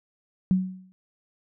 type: tone with exponential decay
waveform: sine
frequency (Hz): 186.2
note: F#3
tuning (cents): +11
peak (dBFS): -15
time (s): 0.51-0.92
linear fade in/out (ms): 0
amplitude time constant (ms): 88
effects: none